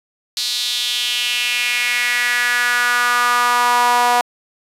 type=tone with high-pass filter sweep; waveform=sawtooth; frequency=243 Hz; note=B3; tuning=28 cents flat; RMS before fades=-17 dBFS; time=0.37-4.21 s; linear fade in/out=0 ms; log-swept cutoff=4200 to 820 Hz; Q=3.8; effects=resampled to 32000 Hz